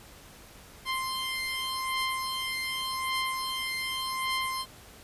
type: beating tone pair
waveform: 15% pulse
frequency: 1046.5 / 1047.36 Hz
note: C6 / C6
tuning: 0 / +1 cents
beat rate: 0.86 Hz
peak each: -25 / -28 dBFS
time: 0.85-4.66 s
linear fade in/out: 50 ms
effects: pink hiss -51 dBFS RMS until 5.03 s + resampled to 32000 Hz

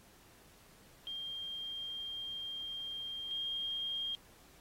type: tone pair in turn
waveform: sine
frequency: 3200 / 3220 Hz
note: G7 / G7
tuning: +35 / +46 cents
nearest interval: unison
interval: 11 cents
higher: second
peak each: -39 / -35 dBFS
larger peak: second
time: 1.07-3.31 / 3.31-4.15 s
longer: first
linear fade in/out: 0 ms
effects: pink hiss -62 dBFS RMS until 4.6 s + AAC 48 kbps

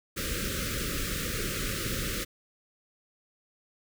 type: band-stop noise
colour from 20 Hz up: pink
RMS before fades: -32 dBFS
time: 0.16-2.25 s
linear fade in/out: 20 ms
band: 570 to 1200 Hz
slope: 96 dB/octave
effects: none

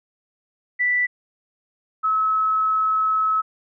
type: tone pair in turn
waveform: sine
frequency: 1973 / 1291.3 Hz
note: B6 / E6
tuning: -2 / -36 cents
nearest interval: perfect fifth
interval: 734 cents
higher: first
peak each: -17 dBFS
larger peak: neither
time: 0.79-1.07 / 2.03-3.42 s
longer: second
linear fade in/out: 20 ms
effects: none

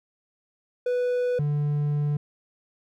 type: tone pair in turn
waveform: triangle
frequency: 493.9 / 146.84 Hz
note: B4 / D3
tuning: 0 / 0 cents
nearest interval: octave + major sixth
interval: 2100 cents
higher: first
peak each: -20 dBFS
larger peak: neither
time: 0.86-1.39 / 1.39-2.17 s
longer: second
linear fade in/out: 5 ms
effects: none

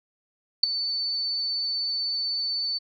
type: tone with ADSR envelope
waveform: sine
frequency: 4508 Hz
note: C#8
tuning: 28 cents sharp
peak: -10 dBFS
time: 0.63-2.79 s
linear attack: 6 ms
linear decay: 7 ms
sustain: -15 dB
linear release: 22 ms
effects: none

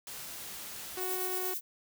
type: noise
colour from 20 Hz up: white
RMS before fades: -43 dBFS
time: 0.07-1 s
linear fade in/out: 2 ms
type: tone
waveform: sawtooth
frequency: 370 Hz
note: F#4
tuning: in tune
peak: -32 dBFS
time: 0.97-1.54 s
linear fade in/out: 5 ms
type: noise with tremolo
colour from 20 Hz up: violet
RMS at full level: -34 dBFS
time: 0.98-1.61 s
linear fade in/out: 50 ms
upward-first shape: sine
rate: 8.7 Hz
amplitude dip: 35%
effects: none

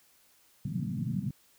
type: band-pass noise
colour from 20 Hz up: white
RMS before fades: -33 dBFS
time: 0.65-1.31 s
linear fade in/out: 5 ms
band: 110 to 220 Hz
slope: 48 dB/octave
effects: white hiss -64 dBFS RMS until 1.58 s

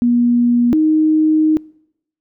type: tone pair in turn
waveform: sine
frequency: 240.3 / 311.4 Hz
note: B3 / D#4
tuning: -47 / +2 cents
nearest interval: major third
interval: 449 cents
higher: second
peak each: -10 / -10 dBFS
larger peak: neither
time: 0.02-0.73 / 0.73-1.57 s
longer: second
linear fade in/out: 0 ms
effects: noise-tail reverb RT60 0.8 s tail -25 dB re dry

